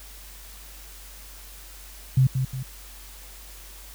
sine tone with echo, 130.81 Hz, C3, in tune, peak -14 dBFS, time 2.17-2.27 s, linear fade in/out 5 ms, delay 180 ms, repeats 2, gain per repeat -7 dB, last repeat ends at 2.63 s, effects added 48 Hz sine -44 dBFS peak until 3.94 s + white hiss -46 dBFS RMS until 3.94 s

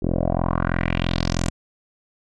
10% pulse tone with low-pass filter sweep, 43.05 Hz, F1, 24 cents flat, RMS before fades -22 dBFS, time 0.02-1.5 s, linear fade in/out 10 ms, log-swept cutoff 390 to 8200 Hz, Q 3.2, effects none

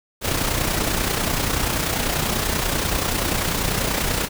pink noise with amplitude modulation, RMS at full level -20 dBFS, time 0.21-4.29 s, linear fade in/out 50 ms, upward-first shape sine, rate 30.3 Hz, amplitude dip 50%, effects none

